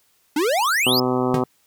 square exponential sweep, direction up, 277.9 to 5274 Hz, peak -18 dBFS, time 0.36-1 s, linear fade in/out 5 ms
harmonic tone, 126.7 Hz, B2, 45 cents sharp, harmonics 1 / 2 / 3 / 4 / 5 / 6 / 7 / 8 / 9 / 10, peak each -29 / -22 / -23 / -27 / -32 / -29 / -32 / -32 / -32 / -34 dBFS, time 0.86-1.44 s, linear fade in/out 5 ms
square tone with exponential decay, 145.9 Hz, D3, 11 cents flat, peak -17 dBFS, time 1.34-1.46 s, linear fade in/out 2 ms, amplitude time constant 24 ms
effects white hiss -62 dBFS RMS until 1.66 s

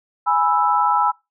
sine chord, E major, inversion first, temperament equal, 830.6 / 987.8 / 1318.5 Hz, G#5 / B5 / E6, 0 / 0 / 0 cents, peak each -19 dBFS, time 0.26-1.12 s, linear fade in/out 20 ms, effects noise-tail reverb RT60 0.2 s tail -21 dB re dry

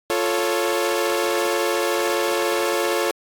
sawtooth chord, F augmented, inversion none, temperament equal, 349.2 / 440 / 554.4 Hz, F4 / A4 / C#5, 0 / 0 / 0 cents, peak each -20 dBFS, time 0.1-3.11 s, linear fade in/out 0 ms, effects AAC 64 kbps

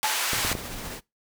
pink band-pass noise, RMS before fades -27 dBFS, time 0.03-0.53 s, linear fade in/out 0 ms, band 1100 to 16000 Hz, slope 12 dB/octave
sine tone with exponential decay, 863 Hz, A5, 34 cents flat, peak -22 dBFS, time 0.04-0.25 s, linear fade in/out 0 ms, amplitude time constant 44 ms
pink noise with tremolo, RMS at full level -35 dBFS, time 0.31-1.01 s, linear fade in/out 50 ms, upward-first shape sine, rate 15 Hz, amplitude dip 25%
clicks, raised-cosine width 2 ms, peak -17 dBFS, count 4, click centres 0.333 / 0.449 / 0.516 / 0.552 s
effects noise-tail reverb RT60 0.2 s tail -22 dB re dry

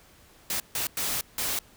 white noise bursts at uneven times, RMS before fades -29 dBFS, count 4, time 0.5-0.6 / 0.75-0.87 / 0.97-1.21 / 1.38-1.59 s, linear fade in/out 2 ms, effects pink hiss -56 dBFS RMS until 1.76 s

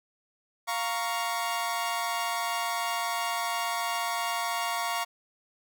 sawtooth chord, Bb minor, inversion second, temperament equal with one note detuned, 698.5 / 932.3 / 1115.2 Hz, F5 / Bb5 / Db6, 0 / 0 / +10 cents, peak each -29 dBFS, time 0.67-5.05 s, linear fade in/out 20 ms, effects none

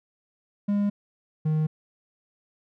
triangle tone pair in turn, 203.6 / 155.31 Hz, G#3 / D#3, -34 / -3 cents, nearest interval perfect fourth, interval 469 cents, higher first, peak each -19 dBFS, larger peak neither, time 0.68-0.9 / 1.45-1.67 s, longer neither, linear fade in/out 10 ms, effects none

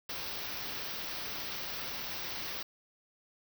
white band-stop noise, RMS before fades -39 dBFS, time 0.09-2.63 s, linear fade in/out 5 ms, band 5900 to 15000 Hz, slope 96 dB/octave, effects none

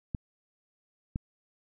clicks, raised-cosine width 5 ms, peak -19 dBFS, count 2, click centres 0.148 / 1.159 s, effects none

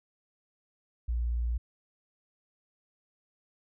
sine tone, 58.9 Hz, A#1, 19 cents sharp, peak -27 dBFS, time 1.08-1.58 s, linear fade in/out 10 ms, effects none

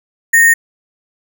sine tone with sample-and-hold, 1847 Hz, A#6, 16 cents flat, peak -5 dBFS, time 0.33-0.54 s, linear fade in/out 10 ms, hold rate 8820 Hz, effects none

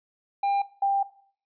triangle / sine tone pair in turn, 799 / 792.1 Hz, G5 / G5, +33 / +18 cents, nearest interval unison, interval 15 cents, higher first, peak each -20 dBFS, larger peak neither, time 0.43-0.62 / 0.82-1.03 s, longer second, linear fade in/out 5 ms, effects noise-tail reverb RT60 0.5 s tail -17 dB re dry + resampled to 11025 Hz

